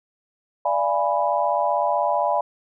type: chord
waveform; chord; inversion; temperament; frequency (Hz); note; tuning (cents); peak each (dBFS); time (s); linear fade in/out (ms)
sine; D diminished seventh; none; equal with one note detuned; 587.3 / 682.9 / 830.6 / 987.8; D5 / F5 / Ab5 / Cb6; 0 / -39 / 0 / 0; -24; 0.65-2.41; 5
effects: none